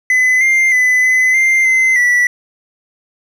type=tone with pitch steps; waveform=triangle; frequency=2017 / 2101 / 2007 / 2022 / 2094 / 2060 / 1957 Hz; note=B6 / C7 / B6 / B6 / C7 / C7 / B6; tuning=+36 / +7 / +27 / +40 / +1 / -28 / -16 cents; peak=-7 dBFS; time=0.1-2.27 s; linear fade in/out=2 ms; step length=310 ms; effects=none